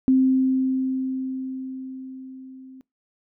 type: tone with level ramp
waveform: sine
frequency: 261.6 Hz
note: C4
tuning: in tune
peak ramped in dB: -13 to -41 dBFS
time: 0.08-2.81 s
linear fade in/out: 0 ms
effects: noise-tail reverb RT60 0.2 s tail -23 dB re dry

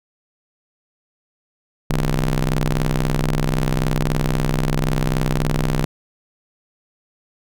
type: ring-modulated tone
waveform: sawtooth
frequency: 63.8 Hz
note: C2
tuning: 43 cents flat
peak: -10 dBFS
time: 1.9-5.85 s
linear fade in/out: 0 ms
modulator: 85.3 Hz
effects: none

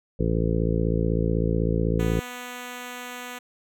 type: harmonic tone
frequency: 56 Hz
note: A1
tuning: 31 cents sharp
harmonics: 1 / 2 / 3 / 4 / 5 / 6 / 7 / 8 / 9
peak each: -26 / -28 / -26 / -33 / -32 / -33 / -33 / -30 / -33 dBFS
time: 0.19-2.2 s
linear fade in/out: 10 ms
type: tone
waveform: 5% pulse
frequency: 246.9 Hz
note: B3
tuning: in tune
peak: -23 dBFS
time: 1.99-3.39 s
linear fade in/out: 10 ms
effects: none

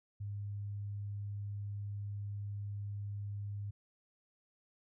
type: tone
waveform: sine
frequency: 101.8 Hz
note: G#2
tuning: 34 cents flat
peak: -38 dBFS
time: 0.2-3.71 s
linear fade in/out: 10 ms
effects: none

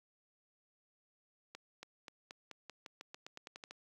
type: accelerating click train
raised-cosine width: 0.2 ms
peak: -30 dBFS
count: 15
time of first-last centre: 1.55-3.709 s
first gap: 280 ms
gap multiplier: 0.9
effects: high-pass 200 Hz 12 dB/octave + 11-bit

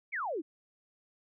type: exponential sweep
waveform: sine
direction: down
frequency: 2402 to 281.2 Hz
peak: -32 dBFS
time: 0.12-0.42 s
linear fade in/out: 20 ms
effects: none

